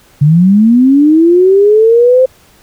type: linear sweep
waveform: sine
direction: up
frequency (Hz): 140 to 524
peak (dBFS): -3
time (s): 0.21-2.26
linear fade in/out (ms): 10
effects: pink hiss -45 dBFS RMS until 2.62 s